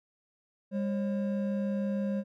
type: tone pair together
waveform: triangle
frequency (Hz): 201.4 / 538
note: G3 / C5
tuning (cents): +47 / +48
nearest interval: octave + perfect fourth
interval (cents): 1701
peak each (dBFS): -27 / -34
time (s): 0.71-2.24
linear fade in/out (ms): 50
effects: none